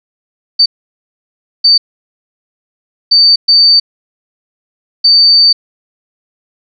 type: tone bursts at uneven times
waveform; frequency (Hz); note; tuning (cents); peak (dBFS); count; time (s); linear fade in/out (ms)
sine; 4586; D8; -42; -3; 5; 0.59-0.66 / 1.64-1.78 / 3.11-3.36 / 3.48-3.8 / 5.04-5.53; 10
effects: none